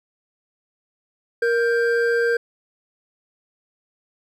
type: tone pair together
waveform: triangle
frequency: 468.8 / 1577 Hz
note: A#4 / G6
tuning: +10 / +10 cents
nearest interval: octave + major sixth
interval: 2100 cents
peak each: -16 / -21 dBFS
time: 1.42-2.37 s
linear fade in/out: 5 ms
effects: none